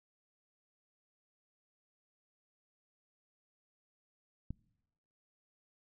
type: click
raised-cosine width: 5 ms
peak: -27 dBFS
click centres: 4.506 s
effects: noise-tail reverb RT60 1.0 s tail -25 dB re dry